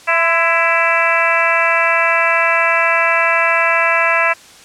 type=harmonic tone with a mistuned harmonic; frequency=332.2 Hz; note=E4; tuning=13 cents sharp; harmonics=2 / 3 / 4 / 5 / 6 / 7 / 8; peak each=-19 / -19 / -19 / -19 / -19 / -19 / -19 dBFS; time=0.07-4.34 s; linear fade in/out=20 ms; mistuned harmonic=3; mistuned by=+35 cents; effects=white hiss -41 dBFS RMS until 4.64 s + low-pass 8000 Hz 12 dB/octave